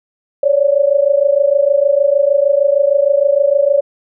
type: tone pair together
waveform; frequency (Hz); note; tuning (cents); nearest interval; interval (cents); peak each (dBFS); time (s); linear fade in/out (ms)
sine; 552 / 578.5; C#5 / D5; -7 / -26; minor second; 81; -12; 0.43-3.81; 5
effects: none